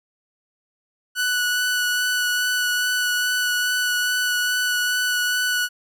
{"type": "tone with vibrato", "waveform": "sawtooth", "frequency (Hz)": 1480, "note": "F#6", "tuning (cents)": 0, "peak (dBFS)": -16, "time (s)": [1.15, 5.69], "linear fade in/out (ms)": 50, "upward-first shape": "sine", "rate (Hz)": 2.4, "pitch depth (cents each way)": 12, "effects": []}